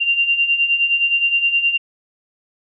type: beating tone pair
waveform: sine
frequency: 2770 / 2779.6 Hz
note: F7 / F7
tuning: -15 / -9 cents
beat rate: 9.6 Hz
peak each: -21 / -15 dBFS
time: 0-1.78 s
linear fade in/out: 20 ms
effects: none